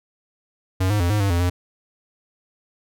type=tone with pitch steps; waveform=square; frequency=93.6 / 104.6 / 87 / 105.2 / 99 / 86.2 / 88.9 Hz; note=F#2 / G#2 / F2 / G#2 / G2 / F2 / F2; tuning=+20 / +13 / -6 / +23 / +18 / -22 / +31 cents; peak=-18 dBFS; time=0.8-1.5 s; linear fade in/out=10 ms; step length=100 ms; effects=none